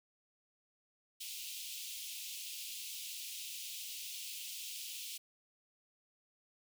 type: high-pass noise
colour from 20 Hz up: pink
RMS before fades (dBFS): -45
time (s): 1.2-5.18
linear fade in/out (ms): 10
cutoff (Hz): 2600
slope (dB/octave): 48
effects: none